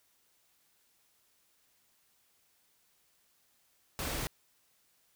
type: noise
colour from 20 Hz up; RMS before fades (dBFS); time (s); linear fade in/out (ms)
pink; -36; 3.99-4.27; 0
effects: white hiss -71 dBFS RMS until 5.15 s